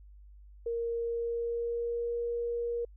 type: tone with pitch glide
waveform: sine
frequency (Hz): 466.2 to 472.7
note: A#4 to A#4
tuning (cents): 0 to +24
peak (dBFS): -30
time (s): 0.66-2.85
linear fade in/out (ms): 5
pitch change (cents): +24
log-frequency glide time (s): 0.97-2.17
effects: added 50 Hz sine -50 dBFS peak until 2.96 s